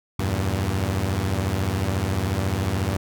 sawtooth chord, E diminished, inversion none, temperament equal with one note detuned, 82.41 / 96.48 / 116.54 Hz, E2 / G2 / Bb2, 0 / -27 / 0 cents, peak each -24 / -20 / -25 dBFS, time 0.19-2.97 s, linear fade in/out 5 ms, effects none

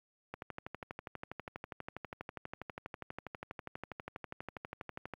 click train, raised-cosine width 0.5 ms, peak -26 dBFS, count 60, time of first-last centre 0.34-5.137 s, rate 12.3 Hz, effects high-pass 60 Hz 12 dB/octave + 11-bit

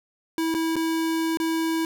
square tone with dropouts, 325.4 Hz, E4, 22 cents flat, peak -23 dBFS, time 0.38-1.85 s, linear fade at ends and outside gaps 1 ms, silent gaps 0.542-0.548 / 0.757-0.764 / 1.372-1.4 s, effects none

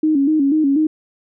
sine tone with vibrato, 293.4 Hz, D4, 2 cents flat, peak -12 dBFS, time 0.03-0.87 s, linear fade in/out 5 ms, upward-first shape square, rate 4.1 Hz, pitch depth 100 cents each way, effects none

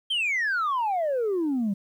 sine exponential sweep, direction down, 3215 to 190 Hz, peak -21 dBFS, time 0.1-1.74 s, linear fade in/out 10 ms, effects tanh soft clip ceiling -21 dBFS + 10-bit

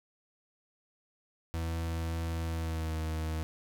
40% pulse tone with pitch glide, 82.41 to 79.37 Hz, E2 to D#2, 0 to +35 cents, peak -31 dBFS, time 1.54-3.43 s, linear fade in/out 0 ms, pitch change -65 cents, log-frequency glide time 2.48-2.95 s, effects none

